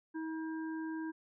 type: harmonic tone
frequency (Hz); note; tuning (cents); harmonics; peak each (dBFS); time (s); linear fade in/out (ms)
319.7; D#4; +47; 1 / 3 / 5; -37 / -49 / -49; 0.14-1.12; 20
effects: none